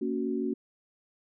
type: chord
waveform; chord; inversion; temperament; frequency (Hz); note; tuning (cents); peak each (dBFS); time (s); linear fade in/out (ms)
sine; F# major; first; just; 231.2 / 277.5 / 370; A#3 / C#4 / F#4; -14 / +2 / 0; -32; 0.01-0.54; 10
effects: none